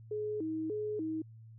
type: tone with vibrato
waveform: sine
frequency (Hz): 366.5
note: F#4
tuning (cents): -16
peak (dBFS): -33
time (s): 0.11-1.22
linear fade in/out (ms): 5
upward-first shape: square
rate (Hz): 1.7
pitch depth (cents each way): 250
effects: added 112 Hz sine -50 dBFS peak until 1.58 s